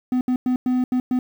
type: tone bursts at uneven times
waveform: triangle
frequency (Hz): 252.1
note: B3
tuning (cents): +36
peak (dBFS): -15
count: 6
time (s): 0.12-0.21 / 0.28-0.36 / 0.46-0.56 / 0.66-0.84 / 0.92-1 / 1.11-1.19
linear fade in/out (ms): 2
effects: 8-bit